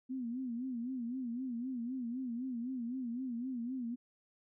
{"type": "tone with vibrato", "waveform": "sine", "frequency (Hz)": 246.9, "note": "B3", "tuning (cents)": 0, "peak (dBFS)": -36, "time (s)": [0.09, 3.96], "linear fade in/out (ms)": 20, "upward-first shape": "sine", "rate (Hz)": 3.9, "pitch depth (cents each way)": 120, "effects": []}